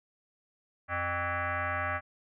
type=tone with frequency modulation; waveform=sine; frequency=259.9 Hz; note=C4; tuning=11 cents flat; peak=-29 dBFS; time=0.88-2.01 s; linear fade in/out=50 ms; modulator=349 Hz; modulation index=5.2; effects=none